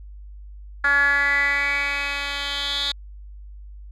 10% pulse tone with band-pass filter sweep, 283.2 Hz, C#4, 37 cents sharp, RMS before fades -22 dBFS, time 0.84-2.92 s, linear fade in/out 5 ms, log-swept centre 1600 to 3600 Hz, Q 7.9, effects added 50 Hz sine -37 dBFS peak until 3.91 s

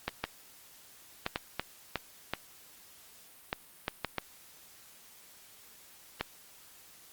clicks, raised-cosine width 0.3 ms, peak -14 dBFS, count 12, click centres 0.08 / 0.24 / 1.264 / 1.359 / 1.596 / 1.957 / 2.336 / 3.529 / 3.881 / 4.047 / 4.183 / 6.21 s, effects white hiss -56 dBFS RMS until 7.12 s + Opus 48 kbps

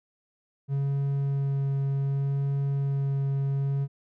triangle tone with vibrato, 138.59 Hz, C#3, in tune, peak -22 dBFS, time 0.68-3.88 s, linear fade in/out 50 ms, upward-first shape sine, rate 0.66 Hz, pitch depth 10 cents each way, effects none

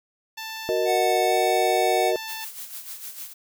10% pulse tone, 885 Hz, A5, 10 cents sharp, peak -24 dBFS, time 0.37-2.45 s, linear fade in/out 10 ms
sine chord, D# minor, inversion first, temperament equal, 370 / 466.2 / 622.3 Hz, F#4 / A#4 / D#5, 0 / 0 / 0 cents, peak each -25 dBFS, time 0.69-2.16 s, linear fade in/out 0 ms
square tone with pitch glide, 737 to 744.7 Hz, F#5 to F#5, -7 to +11 cents, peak -23 dBFS, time 0.85-2.13 s, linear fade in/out 50 ms, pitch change +18 cents, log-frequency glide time 1.28-1.33 s
blue noise with tremolo, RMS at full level -35 dBFS, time 2.27-3.34 s, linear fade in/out 20 ms, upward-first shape sine, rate 6.6 Hz, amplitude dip 60%
effects none

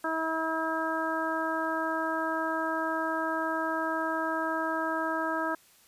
harmonic tone, 321.9 Hz, E4, 41 cents flat, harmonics 1 / 2 / 3 / 4 / 5, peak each -34 / -34 / -34 / -34 / -34 dBFS, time 0.04-5.55 s, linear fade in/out 5 ms, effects white hiss -60 dBFS RMS until 5.87 s + resampled to 32000 Hz

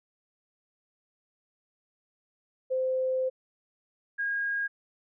sine tone pair in turn, 518 / 1630.8 Hz, C5 / G#6, -17 / -32 cents, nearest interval octave + minor sixth, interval 1985 cents, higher second, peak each -25 / -27 dBFS, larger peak first, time 2.7-3.3 / 4.18-4.68 s, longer first, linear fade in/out 20 ms, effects none

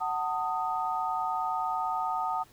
sine chord, D# diminished, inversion first, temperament just, 746.7 / 896 / 1244.5 Hz, F#5 / A5 / D#6, +16 / +31 / 0 cents, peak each -32 dBFS, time 0-2.44 s, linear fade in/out 20 ms, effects pink hiss -59 dBFS RMS until 2.52 s

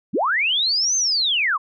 sine linear two-way sweep, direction up then down, 131.4 to 6340 to 1005 Hz, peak -17 dBFS, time 0.13-1.58 s, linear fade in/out 20 ms, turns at 0.96 s, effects none

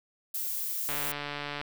violet noise, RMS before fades -33 dBFS, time 0.34-1.12 s, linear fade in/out 5 ms
click train, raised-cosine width 0.3 ms, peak -19 dBFS, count 106, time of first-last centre 0.89-1.614 s, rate 145 Hz
effects none

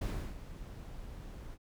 brown noise with ADSR envelope, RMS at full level -33 dBFS, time 0.01-1.58 s, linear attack 9 ms, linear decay 330 ms, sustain -13 dB, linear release 50 ms, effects none

